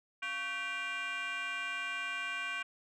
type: tone with frequency modulation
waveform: sine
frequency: 1959 Hz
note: B6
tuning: 15 cents flat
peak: -32 dBFS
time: 0.22-2.63 s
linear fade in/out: 10 ms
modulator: 420 Hz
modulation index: 2
effects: tanh soft clip ceiling -34 dBFS